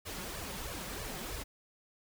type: noise with flanger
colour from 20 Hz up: pink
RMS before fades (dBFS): -41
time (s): 0.05-1.44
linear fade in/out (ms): 20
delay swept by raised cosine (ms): 1.7 to 5.6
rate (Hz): 3.1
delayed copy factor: +0.9
effects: none